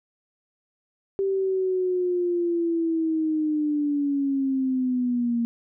sine linear sweep, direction down, 392 to 232.3 Hz, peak -21 dBFS, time 1.19-5.45 s, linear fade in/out 0 ms, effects none

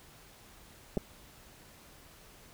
clicks, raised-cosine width 2 ms, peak -18 dBFS, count 2, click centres 0.971 / 0.976 s, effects pink hiss -56 dBFS RMS until 2.53 s

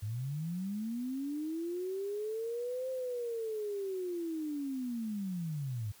sine linear two-way sweep, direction up then down, 99.2 to 523.3 to 99.2 Hz, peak -34 dBFS, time 0.02-5.92 s, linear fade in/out 10 ms, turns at 2.9 s, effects white hiss -59 dBFS RMS until 6 s

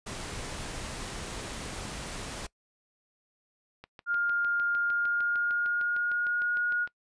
pink noise, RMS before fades -38 dBFS, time 0.06-2.47 s, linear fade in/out 10 ms
click train, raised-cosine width 0.3 ms, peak -29 dBFS, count 21, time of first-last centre 3.84-6.875 s, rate 6.59 Hz
sine tone with pitch glide, 1408 to 1440.9 Hz, F6 to F#6, +14 to -46 cents, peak -25 dBFS, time 4.06-6.88 s, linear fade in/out 50 ms, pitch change +40 cents, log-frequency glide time 4.79-6.58 s
effects noise-tail reverb RT60 0.1 s tail -22 dB re dry + resampled to 22050 Hz

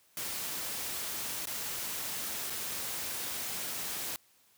white noise with dropouts, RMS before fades -37 dBFS, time 0.17-4.16 s, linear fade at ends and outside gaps 1 ms, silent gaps 1.456-1.471 / 2.499-2.503 s, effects white hiss -66 dBFS RMS until 4.57 s + high-pass 60 Hz 12 dB/octave

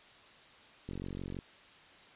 click train, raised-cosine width 3 ms, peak -28 dBFS, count 24, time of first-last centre 0.89-1.389 s, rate 46.1 Hz, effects white hiss -57 dBFS RMS until 2.15 s + resampled to 8000 Hz

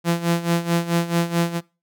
sawtooth tone with tremolo, 170 Hz, F3, 46 cents flat, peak -12 dBFS, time 0.04-1.61 s, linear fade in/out 50 ms, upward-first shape sine, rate 4.6 Hz, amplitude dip 80%, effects noise-tail reverb RT60 0.3 s tail -23 dB re dry

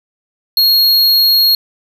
square tone, 4287 Hz, C8, 41 cents sharp, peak -8 dBFS, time 0.57-1.55 s, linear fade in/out 2 ms, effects none

